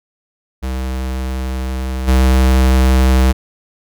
square tone with level steps, 64.7 Hz, C2, 19 cents flat, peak -19 / -9 dBFS, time 0.62-3.33 s, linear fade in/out 20 ms, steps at 2.07 s, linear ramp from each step 20 ms, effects none

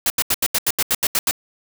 white noise bursts, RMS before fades -18 dBFS, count 11, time 0.06-1.311 s, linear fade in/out 2 ms, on 41 ms, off 80 ms, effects none

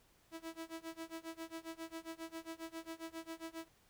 sawtooth tone with tremolo, 326.9 Hz, E4, 14 cents flat, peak -38 dBFS, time 0.31-3.69 s, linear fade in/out 50 ms, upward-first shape sine, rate 7.4 Hz, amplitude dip 95%, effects pink hiss -70 dBFS RMS until 3.89 s

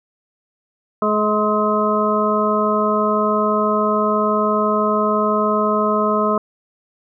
harmonic tone with a mistuned harmonic, 212.1 Hz, G#3, 37 cents sharp, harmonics 1 / 2 / 3 / 5 / 6, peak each -21 / -21 / -21 / -21 / -21 dBFS, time 1.02-6.38 s, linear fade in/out 2 ms, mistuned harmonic 5, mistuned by -23 cents, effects none

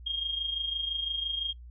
sine tone with amplitude modulation, 3233 Hz, G#7, 47 cents flat, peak -26 dBFS, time 0.06-1.53 s, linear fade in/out 10 ms, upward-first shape sine, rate 25.9 Hz, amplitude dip 60%, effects noise-tail reverb RT60 0.1 s tail -20 dB re dry + added 60 Hz sine -44 dBFS peak until 1.7 s

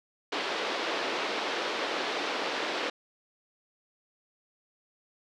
pink band-pass noise, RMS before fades -32 dBFS, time 0.32-2.9 s, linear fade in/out 5 ms, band 320 to 4500 Hz, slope 24 dB/octave, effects none

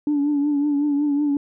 sine tone with vibrato, 289.7 Hz, D4, 24 cents flat, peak -16 dBFS, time 0.07-1.37 s, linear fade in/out 2 ms, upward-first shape triangle, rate 5.4 Hz, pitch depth 57 cents each way, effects tanh soft clip ceiling -14 dBFS

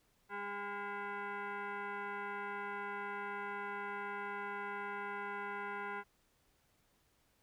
sine tone with frequency modulation, 201.3 Hz, G3, 46 cents sharp, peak -39 dBFS, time 0.29-6.04 s, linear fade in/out 50 ms, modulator 608 Hz, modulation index 2.8, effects pink hiss -74 dBFS RMS until 7.42 s

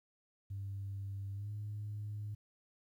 sine tone with pitch glide, 98.8 to 104.67 Hz, G2 to G#2, +14 to +14 cents, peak -38 dBFS, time 0.5-2.35 s, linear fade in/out 10 ms, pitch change +100 cents, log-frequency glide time 1.33-1.5 s, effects tanh soft clip ceiling -35 dBFS + 12-bit

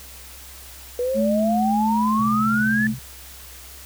sine exponential sweep, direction up, 482.3 to 1760 Hz, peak -20 dBFS, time 0.99-2.87 s, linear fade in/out 2 ms
sine tone with pitch glide, 215.9 to 217.4 Hz, A3 to A3, -33 to -21 cents, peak -19 dBFS, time 1.14-2.95 s, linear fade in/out 50 ms, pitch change +12 cents, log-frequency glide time 1.58-2.02 s
sine tone with tremolo, 130.81 Hz, C3, in tune, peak -27 dBFS, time 2.19-2.99 s, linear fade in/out 5 ms, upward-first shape triangle, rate 15 Hz, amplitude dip 60%
effects added 65 Hz sine -44 dBFS peak until 3.85 s + white hiss -42 dBFS RMS until 3.85 s

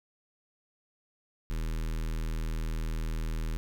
square tone with notch filter, 40 Hz, D#1, 49 cents sharp, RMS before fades -32 dBFS, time 1.5-3.57 s, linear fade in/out 0 ms, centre 700 Hz, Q 1.3, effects none

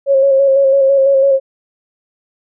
sine tone with vibrato, 545 Hz, C#5, 29 cents flat, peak -7 dBFS, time 0.06-1.4 s, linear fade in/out 50 ms, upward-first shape square, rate 6 Hz, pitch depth 26 cents each way, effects none

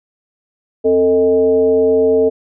sine tone with frequency modulation, 445.5 Hz, A4, 22 cents sharp, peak -9 dBFS, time 0.84-2.3 s, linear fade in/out 20 ms, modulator 181 Hz, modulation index 0.65, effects none

